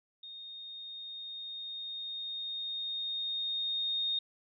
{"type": "tone with level ramp", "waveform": "sine", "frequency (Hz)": 3695, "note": "A#7", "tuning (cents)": -16, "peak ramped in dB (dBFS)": [-44, -29], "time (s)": [0.23, 4.19], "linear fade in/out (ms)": 5, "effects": []}